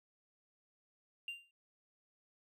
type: tone with exponential decay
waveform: triangle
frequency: 2785 Hz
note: F7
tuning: 5 cents flat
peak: -34 dBFS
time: 1.28-1.51 s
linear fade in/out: 2 ms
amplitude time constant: 48 ms
effects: tanh soft clip ceiling -35 dBFS